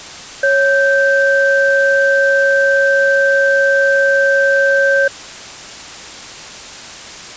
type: tone pair together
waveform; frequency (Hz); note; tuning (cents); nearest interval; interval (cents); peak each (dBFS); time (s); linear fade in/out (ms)
sine; 552 / 1561.3; C#5 / G6; -7 / -7; octave + tritone; 1800; -12; 0.43-5.08; 5
effects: white hiss -31 dBFS RMS until 7.36 s + resampled to 16000 Hz